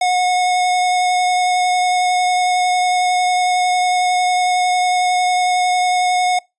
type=tone with vibrato; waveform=square; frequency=727 Hz; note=F#5; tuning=31 cents flat; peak=-14 dBFS; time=0.01-6.39 s; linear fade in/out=5 ms; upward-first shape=sine; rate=11 Hz; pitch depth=9 cents each way; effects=noise-tail reverb RT60 0.2 s tail -23 dB re dry + resampled to 22050 Hz